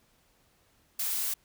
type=noise; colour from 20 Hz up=blue; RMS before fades=-31 dBFS; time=0.99-1.34 s; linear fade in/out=5 ms; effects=pink hiss -67 dBFS RMS until 1.44 s